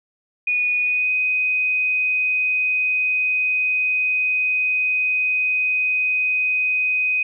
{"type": "tone with pitch glide", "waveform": "sine", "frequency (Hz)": [2466, 2505], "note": ["D#7", "D#7"], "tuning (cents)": [-16, 11], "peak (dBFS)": -17, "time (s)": [0.47, 7.23], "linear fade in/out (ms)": 5, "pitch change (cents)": 27, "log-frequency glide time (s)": [0.81, 1.11], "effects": []}